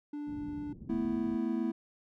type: tone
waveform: triangle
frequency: 293.6 Hz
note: D4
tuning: in tune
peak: -34 dBFS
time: 0.13-0.73 s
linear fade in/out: 5 ms
type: low-pass noise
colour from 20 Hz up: white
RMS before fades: -47 dBFS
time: 0.27-1.37 s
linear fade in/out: 2 ms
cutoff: 250 Hz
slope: 24 dB/octave
type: chord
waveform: triangle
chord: A suspended second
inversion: none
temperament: just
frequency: 220 / 247.5 / 330 Hz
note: A3 / B3 / E4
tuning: 0 / +4 / +2 cents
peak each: -32 dBFS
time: 0.89-1.72 s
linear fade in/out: 10 ms
effects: none